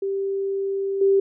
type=tone with level steps; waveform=sine; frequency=392 Hz; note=G4; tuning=in tune; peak=-22 / -14 dBFS; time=0.02-1.2 s; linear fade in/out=5 ms; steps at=1.01 s; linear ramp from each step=5 ms; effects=none